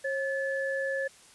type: tone pair together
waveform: sine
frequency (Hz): 541 / 1728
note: C#5 / A6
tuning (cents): -42 / -32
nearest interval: octave + minor sixth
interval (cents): 2010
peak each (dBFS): -30 / -32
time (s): 0.04-1.08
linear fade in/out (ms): 10
effects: white hiss -55 dBFS RMS until 1.34 s + resampled to 24000 Hz